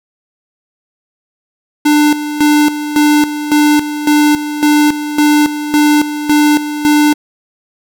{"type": "tone with tremolo", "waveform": "square", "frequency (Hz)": 297.8, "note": "D4", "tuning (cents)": 24, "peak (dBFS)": -7, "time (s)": [1.85, 7.14], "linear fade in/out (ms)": 10, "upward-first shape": "square", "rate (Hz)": 1.8, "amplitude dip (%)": 70, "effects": []}